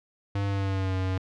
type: tone with pitch glide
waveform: square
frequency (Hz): 99.9 to 93.75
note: G2 to F#2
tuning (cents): +33 to +23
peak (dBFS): -26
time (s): 0.35-1.18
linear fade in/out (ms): 5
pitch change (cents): -110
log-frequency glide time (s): 0.46-0.95
effects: low-pass 4000 Hz 12 dB/octave